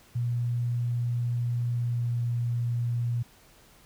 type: tone with pitch glide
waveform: sine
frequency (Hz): 120.2 to 119.3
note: B2 to A#2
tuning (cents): -46 to +41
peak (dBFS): -25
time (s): 0.15-3.23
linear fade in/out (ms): 10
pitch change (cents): -13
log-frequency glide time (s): 1.66-2.21
effects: pink hiss -57 dBFS RMS until 3.85 s